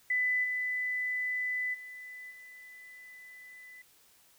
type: tone with level steps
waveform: sine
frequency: 1999 Hz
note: B6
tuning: 20 cents sharp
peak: -26 / -30 / -43 / -48 dBFS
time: 0.1-3.82 s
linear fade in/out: 5 ms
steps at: 0.43 / 1.73 / 2.3 s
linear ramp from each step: 20 ms
effects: white hiss -63 dBFS RMS until 4.38 s